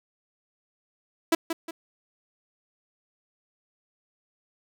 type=tone with echo; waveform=sawtooth; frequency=329.6 Hz; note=E4; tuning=in tune; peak=-14 dBFS; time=1.32-1.35 s; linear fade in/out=5 ms; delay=180 ms; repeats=2; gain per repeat=-8 dB; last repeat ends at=1.71 s; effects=none